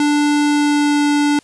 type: tone with pitch glide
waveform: square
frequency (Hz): 293.7 to 291.8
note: D4 to D4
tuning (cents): 0 to -11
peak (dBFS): -13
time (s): 0-1.39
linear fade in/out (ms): 2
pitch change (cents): -11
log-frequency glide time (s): 0.45-1.07
effects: white hiss -51 dBFS RMS until 1.43 s + resampled to 22050 Hz